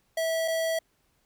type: tone pair in turn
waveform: square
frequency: 652 / 652 Hz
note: E5 / E5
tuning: -19 / -19 cents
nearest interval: unison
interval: 0 cents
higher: neither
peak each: -26 dBFS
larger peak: neither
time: 0.17-0.48 / 0.48-0.79 s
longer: neither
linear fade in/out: 5 ms
effects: pink hiss -70 dBFS RMS until 1.25 s